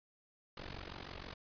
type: noise with amplitude modulation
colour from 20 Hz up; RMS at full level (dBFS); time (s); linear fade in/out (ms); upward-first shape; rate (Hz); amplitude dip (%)
pink; -43; 0.57-1.34; 2; sine; 46.4; 90
effects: resampled to 11025 Hz